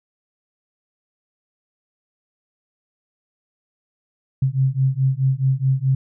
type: beating tone pair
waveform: sine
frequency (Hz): 130.81 / 135.51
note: C3 / C#3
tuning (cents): 0 / -39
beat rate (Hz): 4.7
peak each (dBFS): -19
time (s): 4.42-5.95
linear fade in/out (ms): 5
effects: none